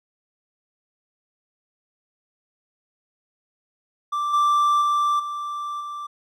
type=tone with level steps; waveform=triangle; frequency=1174.7 Hz; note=D6; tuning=in tune; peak=-20 / -14 / -16 / -25 / -28 dBFS; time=4.12-6.07 s; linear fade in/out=10 ms; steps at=4.33 / 4.81 / 5.19 / 5.8 s; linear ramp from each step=10 ms; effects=none